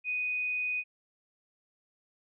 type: tone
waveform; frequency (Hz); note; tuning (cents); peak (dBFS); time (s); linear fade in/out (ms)
sine; 2489; D#7; 0; -29; 0.04-0.84; 50
effects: none